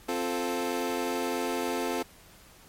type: chord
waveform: 25% pulse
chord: F major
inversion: second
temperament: equal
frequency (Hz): 261.6 / 349.2 / 440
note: C4 / F4 / A4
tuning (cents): 0 / 0 / 0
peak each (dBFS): -29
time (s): 0.08-2.03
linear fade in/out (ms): 10
effects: pink hiss -54 dBFS RMS until 2.68 s + MP3 64 kbps